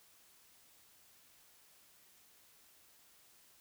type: silence
effects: white hiss -65 dBFS RMS until 3.6 s